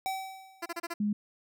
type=tone with exponential decay; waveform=square; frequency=766 Hz; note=G5; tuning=40 cents flat; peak=-29 dBFS; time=0.06-0.8 s; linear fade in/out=0 ms; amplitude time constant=160 ms
type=tone bursts; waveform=10% pulse; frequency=340 Hz; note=F4; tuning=46 cents flat; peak=-25 dBFS; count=5; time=0.62-0.94 s; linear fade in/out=10 ms; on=40 ms; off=30 ms
type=tone; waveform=sine; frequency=207.7 Hz; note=G#3; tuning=in tune; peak=-26 dBFS; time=1-1.13 s; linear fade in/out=5 ms
effects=none